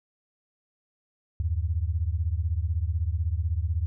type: beating tone pair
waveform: sine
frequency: 77 / 93 Hz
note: D#2 / F#2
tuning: -17 / +9 cents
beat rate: 16 Hz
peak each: -26 / -28 dBFS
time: 1.4-3.86 s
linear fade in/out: 0 ms
effects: none